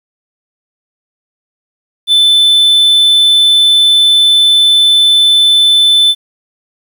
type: tone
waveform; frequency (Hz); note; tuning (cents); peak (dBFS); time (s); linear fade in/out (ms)
triangle; 3520; A7; 0; -3; 2.07-6.15; 50
effects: 7-bit